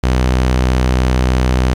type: tone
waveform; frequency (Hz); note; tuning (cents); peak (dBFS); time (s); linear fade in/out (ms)
sawtooth; 63.2; B1; +41; -7; 0.03-1.74; 10
effects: low-pass 7000 Hz 12 dB/octave + 7-bit